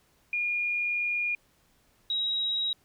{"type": "tone pair in turn", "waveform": "sine", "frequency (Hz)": [2427, 3829], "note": ["D#7", "A#7"], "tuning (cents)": [-44, 46], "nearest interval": "minor sixth", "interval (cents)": 790, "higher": "second", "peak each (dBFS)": -26, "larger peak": "neither", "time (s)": [[0.33, 1.35], [2.1, 2.73]], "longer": "first", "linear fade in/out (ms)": 2, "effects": ["pink hiss -66 dBFS RMS until 2.84 s"]}